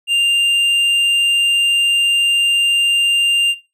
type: tone with tanh clipping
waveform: sine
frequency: 2794 Hz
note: F7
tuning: in tune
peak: -13 dBFS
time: 0.07-3.55 s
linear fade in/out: 50 ms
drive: 6 dB
effects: noise-tail reverb RT60 0.3 s tail -17 dB re dry